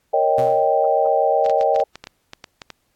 sine chord, Eb dominant seventh, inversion second, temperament equal, 466.2 / 554.4 / 622.3 / 784 Hz, Bb4 / Db5 / Eb5 / G5, 0 / 0 / 0 / 0 cents, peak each -22 / -20 / -19 / -19 dBFS, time 0.13-1.84 s, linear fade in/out 10 ms
sawtooth tone with exponential decay, 127.5 Hz, C3, 44 cents flat, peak -22 dBFS, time 0.38-0.79 s, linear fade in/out 5 ms, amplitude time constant 88 ms
clicks, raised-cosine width 0.2 ms, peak -16 dBFS, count 12, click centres 1.462 / 1.497 / 1.611 / 1.761 / 1.801 / 1.956 / 2.04 / 2.071 / 2.334 / 2.442 / 2.618 / 2.703 s
effects pink hiss -67 dBFS RMS until 2.95 s + AAC 64 kbps

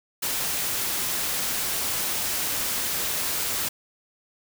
white noise, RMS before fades -27 dBFS, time 0.22-3.69 s, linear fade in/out 10 ms, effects none

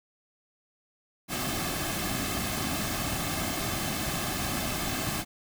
pink noise with comb filter, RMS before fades -31 dBFS, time 1.28-5.25 s, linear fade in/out 50 ms, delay 2.1 ms, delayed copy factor -0.6, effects none

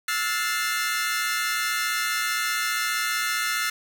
sawtooth chord, F major seventh, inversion third, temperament equal with one note detuned, 1318.5 / 1433.7 / 1760 / 2093 Hz, E6 / F6 / A6 / C7, 0 / +45 / 0 / 0 cents, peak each -26 dBFS, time 0.08-3.7 s, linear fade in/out 5 ms, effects 7-bit

